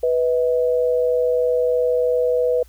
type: tone pair together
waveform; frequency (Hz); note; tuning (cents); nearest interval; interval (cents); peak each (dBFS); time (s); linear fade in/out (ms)
sine; 493.9 / 637; B4 / D#5; 0 / +41; major third; 441; -16 / -24; 0.03-2.63; 5
effects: added 60 Hz sine -45 dBFS peak until 2.68 s + white hiss -56 dBFS RMS until 2.68 s